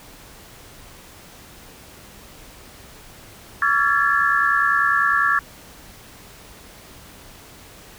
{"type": "tone cluster", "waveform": "sine", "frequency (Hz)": [1134, 1359, 1670, 1740], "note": ["C#6", "F6", "G#6", "A6"], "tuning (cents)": [39, -48, 9, -20], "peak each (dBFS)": -21, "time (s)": [3.62, 5.39], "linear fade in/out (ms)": 2, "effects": ["pink hiss -44 dBFS RMS until 7.98 s"]}